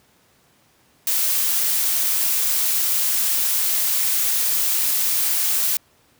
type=noise; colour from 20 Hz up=blue; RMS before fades=-20 dBFS; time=1.07-5.77 s; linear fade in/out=2 ms; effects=pink hiss -58 dBFS RMS until 6.19 s + high-pass 80 Hz 12 dB/octave